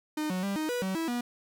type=tone with pitch steps; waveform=45% pulse; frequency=305.8 / 184.2 / 198.3 / 310.8 / 489.6 / 189.6 / 327.1 / 242 Hz; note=D#4 / F#3 / G3 / D#4 / B4 / F#3 / E4 / B3; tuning=-30 / -7 / +20 / -2 / -15 / +43 / -13 / -35 cents; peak=-29 dBFS; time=0.17-1.21 s; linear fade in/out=5 ms; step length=130 ms; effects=none